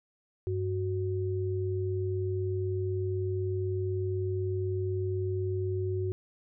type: tone pair together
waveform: sine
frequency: 98 / 370 Hz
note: G2 / F#4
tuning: 0 / 0 cents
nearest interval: octave + major seventh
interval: 2300 cents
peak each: -30 / -32 dBFS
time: 0.47-6.12 s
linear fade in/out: 0 ms
effects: none